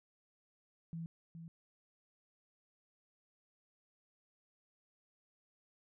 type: tone with echo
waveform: sine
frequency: 165.4 Hz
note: E3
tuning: 6 cents sharp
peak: -40 dBFS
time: 0.93-1.06 s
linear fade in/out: 0 ms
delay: 420 ms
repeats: 1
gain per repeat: -7 dB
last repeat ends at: 1.48 s
effects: none